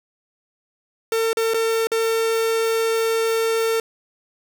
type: tone with dropouts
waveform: 45% pulse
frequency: 451.6 Hz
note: A4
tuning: 45 cents sharp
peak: -18 dBFS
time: 1.12-3.8 s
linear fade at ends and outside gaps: 2 ms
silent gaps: 1.331-1.37 / 1.537-1.543 / 1.871-1.917 s
effects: none